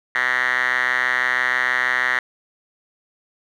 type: tone with band-pass filter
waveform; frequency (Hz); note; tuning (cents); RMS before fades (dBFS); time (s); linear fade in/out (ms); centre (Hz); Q
5% pulse; 126.2; B2; +38; -20; 0.15-2.19; 2; 1900; 7.7
effects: none